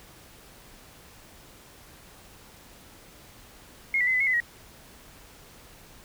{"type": "tone with pitch steps", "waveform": "sine", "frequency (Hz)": [2152, 1967, 2046, 2007, 2172, 2019, 1899], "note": ["C7", "B6", "C7", "B6", "C#7", "B6", "A#6"], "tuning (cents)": [48, -7, -39, 27, -36, 38, 32], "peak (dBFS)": -21, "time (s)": [3.94, 4.402], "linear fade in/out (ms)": 2, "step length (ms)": 66, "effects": ["pink hiss -51 dBFS RMS until 6.04 s"]}